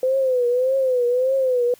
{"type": "tone with vibrato", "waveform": "sine", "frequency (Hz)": 509, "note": "C5", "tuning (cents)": -48, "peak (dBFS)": -16, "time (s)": [0.03, 1.74], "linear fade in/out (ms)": 2, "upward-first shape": "triangle", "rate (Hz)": 1.7, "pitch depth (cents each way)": 110, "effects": ["white hiss -52 dBFS RMS until 1.79 s"]}